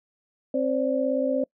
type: tone cluster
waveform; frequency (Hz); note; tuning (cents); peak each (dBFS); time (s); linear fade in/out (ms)
sine; 265.1 / 522 / 579; C4 / C5 / D5; +23 / -4 / -25; -26; 0.54-1.44; 5
effects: noise-tail reverb RT60 0.1 s tail -25 dB re dry